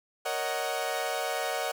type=chord; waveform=sawtooth; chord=D# minor seventh; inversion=second; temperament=equal with one note detuned; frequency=466.2 / 554.4 / 622.3 / 744.7 Hz; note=A#4 / C#5 / D#5 / F#5; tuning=0 / 0 / 0 / +11 cents; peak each=-33 / -32 / -31 / -29 dBFS; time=0.25-1.72 s; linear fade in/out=10 ms; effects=none